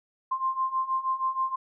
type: beating tone pair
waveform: sine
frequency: 1046.5 / 1052.8 Hz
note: C6 / C6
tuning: 0 / +10 cents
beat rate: 6.3 Hz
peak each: -30 / -27 dBFS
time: 0.31-1.56 s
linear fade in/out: 10 ms
effects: none